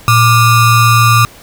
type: ring-modulated tone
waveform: square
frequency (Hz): 649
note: E5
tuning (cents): -27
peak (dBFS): -3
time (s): 0.08-1.25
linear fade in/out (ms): 0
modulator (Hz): 534
effects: pink hiss -38 dBFS RMS until 1.42 s